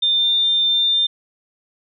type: tone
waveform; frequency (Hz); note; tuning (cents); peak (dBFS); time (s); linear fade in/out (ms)
sine; 3599; A7; +38; -14; 0.02-1.07; 10
effects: none